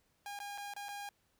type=tone with dropouts; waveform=sawtooth; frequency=812 Hz; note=G#5; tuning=39 cents flat; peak=-38 dBFS; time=0.26-1.09 s; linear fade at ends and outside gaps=1 ms; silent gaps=0.39-0.401 / 0.577-0.581 / 0.737-0.764 / 0.885-0.889 s; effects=pink hiss -75 dBFS RMS until 1.39 s